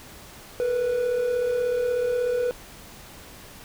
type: tone pair together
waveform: triangle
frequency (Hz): 454.9 / 491.4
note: A#4 / B4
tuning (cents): -42 / -9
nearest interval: minor second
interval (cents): 133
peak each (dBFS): -30 / -20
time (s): 0.6-2.51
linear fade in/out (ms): 0
effects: pink hiss -45 dBFS RMS until 3.64 s